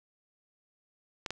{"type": "clicks", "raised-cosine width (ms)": 0.2, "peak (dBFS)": -17, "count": 2, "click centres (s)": [1.262, 1.306], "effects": []}